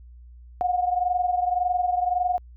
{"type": "tone pair together", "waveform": "sine", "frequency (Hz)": [716.2, 738], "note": ["F5", "F#5"], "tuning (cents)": [43, -5], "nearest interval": "minor second", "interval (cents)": 52, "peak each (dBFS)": [-22, -26], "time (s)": [0.61, 2.38], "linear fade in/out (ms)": 0, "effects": ["added 60 Hz sine -43 dBFS peak until 2.56 s"]}